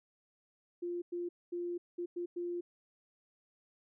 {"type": "tone bursts at uneven times", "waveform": "sine", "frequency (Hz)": 349.2, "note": "F4", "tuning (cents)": 0, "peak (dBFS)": -35, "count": 6, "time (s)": [[0.82, 1.02], [1.12, 1.29], [1.52, 1.78], [1.98, 2.06], [2.16, 2.26], [2.36, 2.61]], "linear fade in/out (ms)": 10, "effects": []}